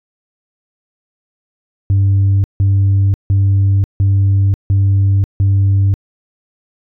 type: tone bursts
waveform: sine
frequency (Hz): 98.2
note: G2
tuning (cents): +4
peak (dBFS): -6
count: 6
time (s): 1.9-5.94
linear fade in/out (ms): 0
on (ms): 540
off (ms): 160
effects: tanh soft clip ceiling -7 dBFS